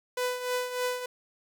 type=tone with tremolo; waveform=sawtooth; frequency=498.2 Hz; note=B4; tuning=15 cents sharp; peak=-22 dBFS; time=0.17-1.06 s; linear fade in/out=5 ms; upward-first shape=triangle; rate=3.3 Hz; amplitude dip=70%; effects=none